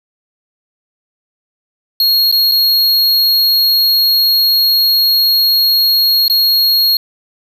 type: tone with dropouts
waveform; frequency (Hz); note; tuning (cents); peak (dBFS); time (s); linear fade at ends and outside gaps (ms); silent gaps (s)
square; 4289; C8; +42; -9; 2-6.97; 2; 2.315-2.324 / 2.515-2.519 / 6.281-6.298
effects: none